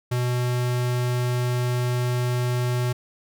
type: tone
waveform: square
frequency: 123.47 Hz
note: B2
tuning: in tune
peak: -22 dBFS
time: 0.11-2.93 s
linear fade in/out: 10 ms
effects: none